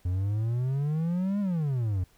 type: exponential two-way sweep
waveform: triangle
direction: up then down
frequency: 87.31 to 207.7 to 87.31 Hz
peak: -23 dBFS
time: 0.05-2.04 s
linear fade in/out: 5 ms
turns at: 1.4 s
effects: pink hiss -63 dBFS RMS until 2.17 s